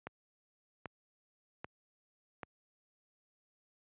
click train, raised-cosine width 0.5 ms, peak -26 dBFS, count 4, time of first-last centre 0.07-2.432 s, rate 1.27 Hz, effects high-pass 80 Hz 12 dB/octave + resampled to 8000 Hz

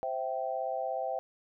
sine chord, C major, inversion none, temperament equal with one note detuned, 523.3 / 659.3 / 776.3 Hz, C5 / E5 / G5, 0 / 0 / -17 cents, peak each -36 / -35 / -35 dBFS, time 0.03-1.19 s, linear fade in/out 0 ms, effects none

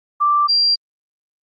sine tone pair in turn, 1174.7 / 4747 Hz, D6 / D8, 0 / +18 cents, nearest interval 2 octaves, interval 2418 cents, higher second, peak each -12 dBFS, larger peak neither, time 0.2-0.48 / 0.48-0.76 s, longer neither, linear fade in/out 20 ms, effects Opus 32 kbps

